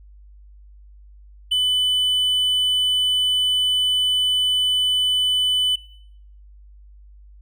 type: tone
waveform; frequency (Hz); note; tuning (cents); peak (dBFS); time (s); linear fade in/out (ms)
triangle; 3000; F#7; +23; -15; 1.51-5.76; 10
effects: noise-tail reverb RT60 0.7 s tail -22 dB re dry + added 50 Hz sine -43 dBFS peak until 7.41 s